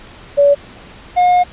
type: tone pair in turn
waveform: sine / triangle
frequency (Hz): 570 / 718.2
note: C#5 / F5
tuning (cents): +48 / +48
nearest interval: major third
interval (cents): 400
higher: second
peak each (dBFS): -6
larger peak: neither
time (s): 0.37-0.55 / 1.16-1.44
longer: second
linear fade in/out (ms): 20
effects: pink hiss -38 dBFS RMS until 1.52 s + resampled to 8000 Hz